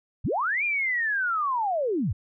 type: linear two-way sweep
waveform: sine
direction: up then down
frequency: 43.84 to 2444 to 68.2 Hz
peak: -23 dBFS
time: 0.24-2.13 s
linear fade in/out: 10 ms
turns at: 0.64 s
effects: none